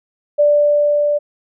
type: tone with level ramp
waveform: sine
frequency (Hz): 587.3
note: D5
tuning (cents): 0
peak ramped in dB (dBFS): -8 to -13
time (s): 0.38-1.19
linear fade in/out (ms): 20
effects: none